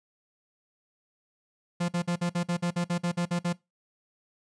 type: tone bursts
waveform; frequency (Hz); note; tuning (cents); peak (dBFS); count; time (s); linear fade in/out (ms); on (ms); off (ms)
45% pulse; 174.1; F3; -5; -25; 13; 1.8-3.53; 10; 86; 51
effects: noise-tail reverb RT60 0.2 s tail -21 dB re dry + resampled to 22050 Hz